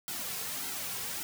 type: noise with flanger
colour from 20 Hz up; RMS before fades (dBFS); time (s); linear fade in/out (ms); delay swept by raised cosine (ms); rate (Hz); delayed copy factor
white; -37; 0.08-1.23; 0; 1.7 to 3.4; 1.7; -0.75
effects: none